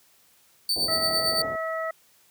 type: tone with tremolo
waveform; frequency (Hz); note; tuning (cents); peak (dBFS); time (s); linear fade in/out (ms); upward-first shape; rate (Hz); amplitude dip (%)
40% pulse; 4546; C#8; +43; -20; 0.69-1.42; 2; sine; 8.9; 55
type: low-pass noise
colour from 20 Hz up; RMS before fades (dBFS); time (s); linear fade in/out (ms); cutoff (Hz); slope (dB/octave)
white; -37; 0.76-1.56; 5; 780; 48
type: harmonic tone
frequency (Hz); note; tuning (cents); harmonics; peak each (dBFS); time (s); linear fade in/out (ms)
647; E5; -32; 1 / 2 / 3; -29 / -32 / -34; 0.88-1.91; 5
effects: white hiss -60 dBFS RMS until 2.3 s + high-pass 60 Hz 12 dB/octave